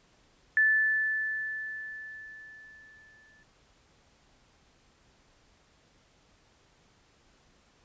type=tone with exponential decay; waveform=sine; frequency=1749 Hz; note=A6; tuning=11 cents flat; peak=-19 dBFS; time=0.57-3.43 s; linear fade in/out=1 ms; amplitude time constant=620 ms; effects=pink hiss -64 dBFS RMS until 7.84 s + resampled to 16000 Hz